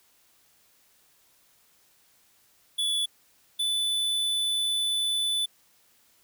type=tone pair in turn; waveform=square; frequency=3437 / 3491 Hz; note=A7 / A7; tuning=-41 / -14 cents; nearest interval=unison; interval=27 cents; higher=second; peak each=-25 dBFS; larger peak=neither; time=2.78-3.06 / 3.59-5.46 s; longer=second; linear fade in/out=10 ms; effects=white hiss -63 dBFS RMS until 6.23 s